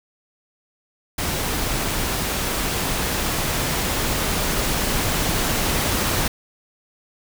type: noise with level ramp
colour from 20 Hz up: pink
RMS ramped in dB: -24 to -21 dBFS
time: 1.18-6.28 s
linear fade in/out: 5 ms
effects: none